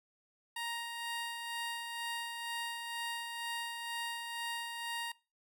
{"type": "tone with tremolo", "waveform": "15% pulse", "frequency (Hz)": 935, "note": "A#5", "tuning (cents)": 5, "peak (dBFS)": -30, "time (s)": [0.56, 5.12], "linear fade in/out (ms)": 5, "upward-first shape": "sine", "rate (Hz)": 2.1, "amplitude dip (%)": 40, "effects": ["noise-tail reverb RT60 0.3 s tail -21 dB re dry"]}